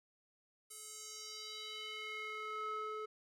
square tone with band-pass filter sweep, 430.7 Hz, A4, 37 cents flat, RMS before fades -45 dBFS, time 0.7-3.06 s, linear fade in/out 10 ms, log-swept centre 9600 to 900 Hz, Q 2.6, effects none

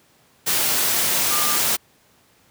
sine tone in noise, 1200 Hz, D6, 37 cents sharp, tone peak -26 dBFS, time 1.3-1.58 s, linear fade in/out 20 ms, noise white, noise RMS -20 dBFS, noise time 0.46-1.77 s, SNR -9 dB, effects pink hiss -57 dBFS RMS until 2.5 s + high-pass 100 Hz 12 dB/octave

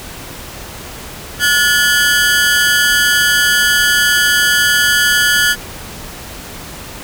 sawtooth ring-modulated tone, 1581 Hz, G6, 14 cents sharp, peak -3 dBFS, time 1.39-5.56 s, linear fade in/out 50 ms, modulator 139 Hz, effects pink hiss -30 dBFS RMS until 7.03 s

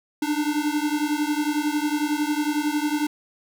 square beating tone pair, 293.7 / 304.7 Hz, D4 / D#4, 0 / -36 cents, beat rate 11 Hz, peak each -25 / -26 dBFS, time 0.22-3.07 s, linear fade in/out 5 ms, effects none

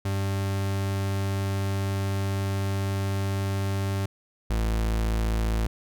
40% pulse tone pair in turn, 98 / 55 Hz, G2 / A1, 0 / 0 cents, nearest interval minor seventh, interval 1000 cents, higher first, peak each -24 / -22 dBFS, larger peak second, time 0.05-4.06 / 4.5-5.67 s, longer first, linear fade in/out 5 ms, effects none

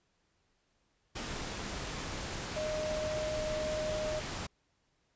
sine tone in noise, 617 Hz, D#5, 15 cents flat, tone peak -33 dBFS, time 2.56-4.2 s, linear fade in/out 10 ms, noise pink, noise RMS -39 dBFS, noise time 1.15-4.47 s, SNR +3 dB, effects pink hiss -75 dBFS RMS until 5.15 s + resampled to 16000 Hz

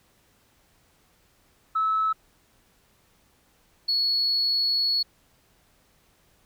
sine tone pair in turn, 1301 / 4376 Hz, E6 / C#8, -23 / -23 cents, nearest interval octave + major sixth, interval 2100 cents, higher second, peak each -20 dBFS, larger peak neither, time 1.75-2.13 / 3.88-5.03 s, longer second, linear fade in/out 10 ms, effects tanh soft clip ceiling -16 dBFS + pink hiss -63 dBFS RMS until 6.45 s

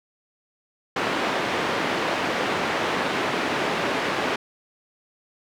pink band-pass noise, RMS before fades -25 dBFS, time 0.96-4.36 s, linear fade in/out 5 ms, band 290 to 2700 Hz, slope 12 dB/octave, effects none

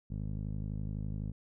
15% pulse tone with low-pass filter, 51.91 Hz, G#1, in tune, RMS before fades -37 dBFS, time 0.1-1.32 s, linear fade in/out 10 ms, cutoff 230 Hz, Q 0.98, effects none

